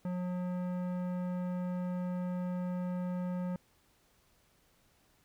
sine tone with tanh clipping, 180 Hz, F#3, 47 cents flat, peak -35 dBFS, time 0.05-3.56 s, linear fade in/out 2 ms, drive 15 dB, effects pink hiss -69 dBFS RMS until 5.24 s

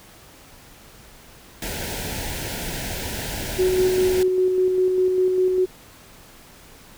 pink band-stop noise, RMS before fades -29 dBFS, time 1.62-4.23 s, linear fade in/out 2 ms, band 960 to 1400 Hz, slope 96 dB/octave
sine tone with tremolo, 370 Hz, F#4, in tune, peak -15 dBFS, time 3.58-5.66 s, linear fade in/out 20 ms, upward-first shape square, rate 5 Hz, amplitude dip 30%
effects pink hiss -47 dBFS RMS until 6.97 s

